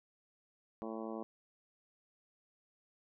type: harmonic tone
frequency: 111.4 Hz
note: A2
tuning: 22 cents sharp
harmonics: 2 / 3 / 4 / 5 / 6 / 7 / 8 / 9 / 10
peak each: -44 / -45 / -47 / -48 / -50 / -52 / -56 / -53 / -55 dBFS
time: 0.82-1.23 s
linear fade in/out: 0 ms
effects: none